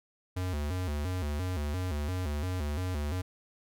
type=tone with vibrato; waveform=square; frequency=82.1 Hz; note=E2; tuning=6 cents flat; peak=-31 dBFS; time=0.36-3.22 s; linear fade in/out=10 ms; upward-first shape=square; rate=2.9 Hz; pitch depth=190 cents each way; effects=none